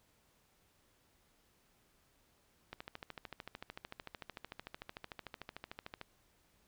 click train, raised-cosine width 0.3 ms, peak -28 dBFS, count 45, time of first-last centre 2.73-6.014 s, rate 13.4 Hz, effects pink hiss -72 dBFS RMS until 6.67 s

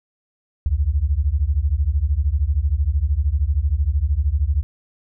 sine beating tone pair, 65.9 / 78.9 Hz, C2 / D#2, +13 / +25 cents, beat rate 13 Hz, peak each -19 dBFS, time 0.66-4.63 s, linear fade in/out 0 ms, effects none

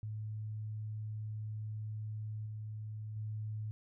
sine tone with level steps, 107.6 Hz, A2, 38 cents flat, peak -38 / -40 / -37 dBFS, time 0.03-3.71 s, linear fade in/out 0 ms, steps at 2.46 / 3.16 s, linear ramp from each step 5 ms, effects none

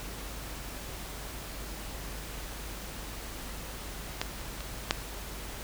clicks, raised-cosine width 0.2 ms, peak -11 / -27 / -22 / -6 dBFS, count 4, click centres 4.215 / 4.413 / 4.606 / 4.909 s, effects added 50 Hz sine -42 dBFS peak until 5.63 s + pink hiss -42 dBFS RMS until 5.63 s

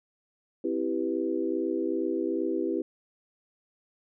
sine chord, C major seventh, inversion none, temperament equal, 261.6 / 329.6 / 392 / 493.9 Hz, C4 / E4 / G4 / B4, 0 / 0 / 0 / 0 cents, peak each -34 / -29 / -31 / -35 dBFS, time 0.64-2.82 s, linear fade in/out 5 ms, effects none

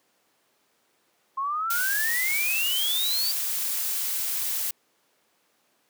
sine exponential sweep, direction up, 1060 to 4699 Hz, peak -25 dBFS, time 1.37-3.32 s, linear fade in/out 10 ms
blue noise, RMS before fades -28 dBFS, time 1.7-4.71 s, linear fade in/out 5 ms
effects pink hiss -67 dBFS RMS until 5.89 s + high-pass 300 Hz 12 dB/octave

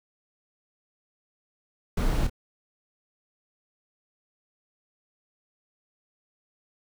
brown noise with echo, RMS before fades -24 dBFS, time 1.97-2.27 s, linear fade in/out 5 ms, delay 28 ms, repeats 1, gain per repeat -9 dB, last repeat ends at 2.298 s, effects none

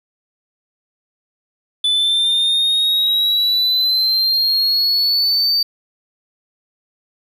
triangle exponential sweep, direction up, 3482 to 4620 Hz, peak -12 dBFS, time 1.84-5.63 s, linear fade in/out 5 ms, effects 9-bit

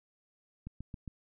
click train, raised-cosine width 5 ms, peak -29 dBFS, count 4, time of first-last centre 0.67-1.078 s, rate 7.36 Hz, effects none

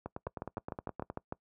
two click trains, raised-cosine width 1 ms, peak -22 / -24 dBFS, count 8 / 11, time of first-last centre 0.27-1.324 / 0.06-1.101 s, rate 6.64 / 9.61 Hz, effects noise-tail reverb RT60 0.1 s tail -23 dB re dry + high-pass 60 Hz 12 dB/octave

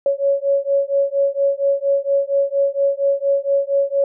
sine beating tone pair, 554.4 / 558.7 Hz, C#5 / C#5, 0 / +13 cents, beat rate 4.3 Hz, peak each -18 / -18 dBFS, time 0.06-4.04 s, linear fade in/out 2 ms, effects none

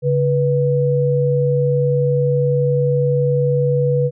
sine tone pair together, 140.8 / 489.4 Hz, C#3 / B4, +27 / -16 cents, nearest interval octave + minor seventh, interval 2157 cents, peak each -16 / -16 dBFS, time 0.02-4.11 s, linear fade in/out 50 ms, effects none

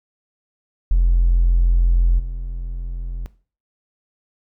triangle tone with level steps, 43.07 Hz, F1, 23 cents flat, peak -8 / -22 dBFS, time 0.91-3.26 s, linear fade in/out 0 ms, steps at 2.18 s, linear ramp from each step 20 ms, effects noise-tail reverb RT60 0.4 s tail -18 dB re dry + tanh soft clip ceiling -9 dBFS

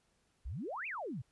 sine exponential two-way sweep, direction up then down, 49.48 to 2758 to 104.9 Hz, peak -38 dBFS, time 0.45-1.22 s, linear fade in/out 10 ms, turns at 0.87 s, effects pink hiss -75 dBFS RMS until 1.31 s + resampled to 24000 Hz

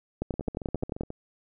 two click trains, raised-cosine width 2 ms, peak -23 / -15 dBFS, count 12 / 10, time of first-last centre 0.34-1.104 / 0.22-1.009 s, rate 14.4 / 11.4 Hz, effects none

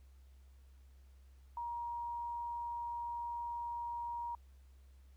sine tone, 947 Hz, A#5, 27 cents sharp, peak -38 dBFS, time 1.57-4.35 s, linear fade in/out 2 ms, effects added 66 Hz sine -57 dBFS peak until 5.16 s + pink hiss -75 dBFS RMS until 5.16 s

